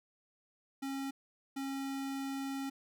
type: tone bursts at uneven times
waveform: square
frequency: 272.3 Hz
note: C#4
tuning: 31 cents flat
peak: -37 dBFS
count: 2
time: 0.82-1.11 / 1.56-2.7 s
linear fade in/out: 10 ms
effects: none